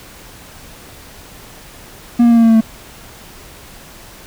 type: tone with pitch steps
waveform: triangle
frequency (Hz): 238.2 / 235.5 / 232.8 / 230.1 / 227.4 / 224.8 / 222.2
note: A#3 / A#3 / A#3 / A#3 / A#3 / A3 / A3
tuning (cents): +38 / +18 / -2 / -22 / -43 / +37 / +17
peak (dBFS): -4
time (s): 2.19-2.61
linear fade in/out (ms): 10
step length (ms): 60
effects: pink hiss -38 dBFS RMS until 4.26 s

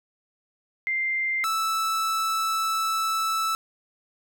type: tone pair in turn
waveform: sine / 45% pulse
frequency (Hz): 2093 / 1314.7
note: C7 / E6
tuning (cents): 0 / -5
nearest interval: minor sixth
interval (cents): 805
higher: first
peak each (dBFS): -23 / -23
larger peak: neither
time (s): 0.87-1.44 / 1.44-3.55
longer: second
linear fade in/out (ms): 0
effects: none

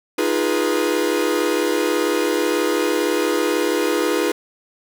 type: chord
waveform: 45% pulse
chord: F half-diminished seventh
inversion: third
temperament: equal with one note detuned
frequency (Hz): 311.1 / 349.2 / 415.3 / 487.9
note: Eb4 / F4 / Ab4 / Cb5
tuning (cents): 0 / 0 / 0 / -21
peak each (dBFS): -23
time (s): 0.18-4.32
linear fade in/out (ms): 5
effects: none

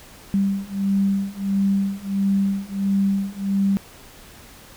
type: beating tone pair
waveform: sine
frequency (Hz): 196 / 197.5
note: G3 / G3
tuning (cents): 0 / +13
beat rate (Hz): 1.5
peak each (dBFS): -22 / -21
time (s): 0.34-3.77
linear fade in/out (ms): 0
effects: pink hiss -45 dBFS RMS until 4.76 s

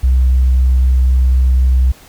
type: tone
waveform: sine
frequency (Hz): 64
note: C2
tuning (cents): -38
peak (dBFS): -6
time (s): 0.03-1.92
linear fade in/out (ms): 10
effects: tanh soft clip ceiling -5 dBFS + pink hiss -42 dBFS RMS until 2.08 s

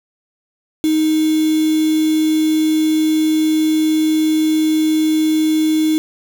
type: tone with quantisation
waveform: sine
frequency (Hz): 312.3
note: D#4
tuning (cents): +7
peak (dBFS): -12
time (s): 0.84-5.98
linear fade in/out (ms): 0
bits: 4
effects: none

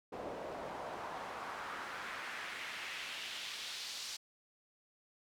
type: noise with band-pass filter sweep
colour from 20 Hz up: pink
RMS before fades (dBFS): -44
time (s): 0.12-4.17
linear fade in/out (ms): 10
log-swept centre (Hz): 510 to 4900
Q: 1.6
effects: none

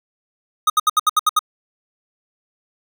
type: tone bursts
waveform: square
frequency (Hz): 1244.5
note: D#6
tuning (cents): 0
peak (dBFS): -12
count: 8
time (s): 0.67-1.392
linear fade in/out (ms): 5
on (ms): 29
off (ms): 70
effects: none

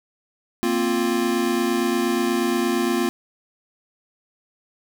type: chord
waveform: square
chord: Bb suspended second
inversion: none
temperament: equal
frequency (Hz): 233.1 / 261.6 / 349.2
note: Bb3 / C4 / F4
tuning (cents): 0 / 0 / 0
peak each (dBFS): -25 / -26 / -23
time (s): 0.63-3.09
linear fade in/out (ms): 0
effects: 9-bit

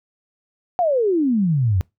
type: exponential sweep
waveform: sine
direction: down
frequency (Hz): 741 to 86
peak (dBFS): -15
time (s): 0.79-1.81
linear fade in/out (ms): 0
effects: noise-tail reverb RT60 0.2 s tail -24 dB re dry

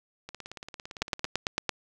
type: two click trains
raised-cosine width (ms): 0.2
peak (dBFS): -9 / -23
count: 7 / 18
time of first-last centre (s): 1.02-1.693 / 0.29-1.25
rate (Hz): 8.92 / 17.7
effects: none

